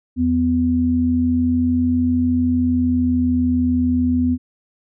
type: tone pair together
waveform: sine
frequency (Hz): 83.6 / 250.5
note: E2 / B3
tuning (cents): +25 / +25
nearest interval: octave + perfect fifth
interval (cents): 1900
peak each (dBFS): -22 / -15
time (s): 0.16-4.38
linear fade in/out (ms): 50
effects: none